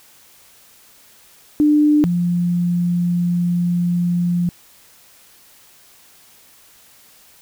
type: tone pair in turn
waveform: sine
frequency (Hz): 298.5 / 174.9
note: D4 / F3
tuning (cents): +28 / +3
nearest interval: major sixth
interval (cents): 925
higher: first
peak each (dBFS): -10 / -15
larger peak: first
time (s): 1.6-2.04 / 2.04-4.49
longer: second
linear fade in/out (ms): 0
effects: white hiss -49 dBFS RMS until 7.41 s